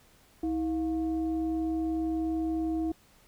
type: tone with frequency modulation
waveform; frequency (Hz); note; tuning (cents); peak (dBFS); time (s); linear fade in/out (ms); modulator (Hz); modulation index
sine; 321.7; E4; -42; -27; 0.43-2.92; 5; 385; 0.41
effects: pink hiss -61 dBFS RMS until 3.27 s